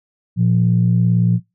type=tone pair together; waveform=sine; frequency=116.54 / 174.61 Hz; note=A#2 / F3; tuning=0 / 0 cents; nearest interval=perfect fifth; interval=700 cents; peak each=-14 dBFS; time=0.36-1.4 s; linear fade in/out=50 ms; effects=noise-tail reverb RT60 0.2 s tail -20 dB re dry + tanh soft clip ceiling -4 dBFS